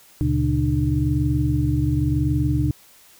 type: tone cluster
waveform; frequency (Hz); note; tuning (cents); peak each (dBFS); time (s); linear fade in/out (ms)
sine; 73.3 / 119.8 / 140.7 / 299.6; D2 / A#2 / C#3 / D4; -3 / +48 / +26 / +35; -23; 0.21-2.71; 0
effects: white hiss -51 dBFS RMS until 3.19 s